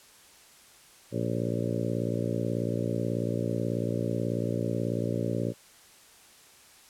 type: harmonic tone with a mistuned harmonic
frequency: 58.27 Hz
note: A#1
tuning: in tune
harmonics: 2 / 3 / 4 / 5 / 6 / 7 / 8 / 9 / 10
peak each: -32 / -34 / -35 / -36 / -37 / -37 / -38 / -39 / -39 dBFS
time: 1.11-5.54 s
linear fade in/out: 50 ms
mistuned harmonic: 10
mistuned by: -29 cents
effects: white hiss -55 dBFS RMS until 6.89 s + low-pass 11000 Hz 12 dB/octave